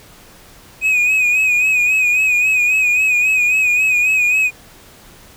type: tone with vibrato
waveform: triangle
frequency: 2502 Hz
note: D#7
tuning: 9 cents sharp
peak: -10 dBFS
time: 0.81-4.51 s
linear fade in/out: 50 ms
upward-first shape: sine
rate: 3.7 Hz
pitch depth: 52 cents each way
effects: pink hiss -43 dBFS RMS until 5.36 s